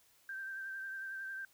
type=tone with vibrato; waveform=sine; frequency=1568 Hz; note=G6; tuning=in tune; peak=-40 dBFS; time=0.29-1.45 s; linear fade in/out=2 ms; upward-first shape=triangle; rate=11 Hz; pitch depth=33 cents each way; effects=white hiss -68 dBFS RMS until 1.53 s